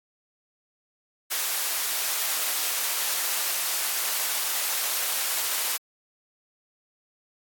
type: high-pass noise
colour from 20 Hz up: white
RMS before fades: -27 dBFS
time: 1.3-5.78 s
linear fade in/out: 20 ms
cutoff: 630 Hz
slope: 12 dB/octave
effects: AAC 64 kbps